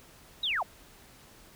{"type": "linear sweep", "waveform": "sine", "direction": "down", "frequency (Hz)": [3951, 587.3], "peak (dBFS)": -27, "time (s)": [0.43, 0.63], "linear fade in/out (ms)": 5, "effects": ["pink hiss -55 dBFS RMS until 1.55 s"]}